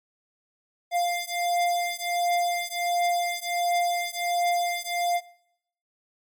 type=beating tone pair; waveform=square; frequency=698.5 / 699.9 Hz; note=F5 / F5; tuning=0 / +4 cents; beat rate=1.4 Hz; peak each=-27 dBFS; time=0.91-5.21 s; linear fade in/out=50 ms; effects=noise-tail reverb RT60 0.7 s tail -19 dB re dry + MP3 96 kbps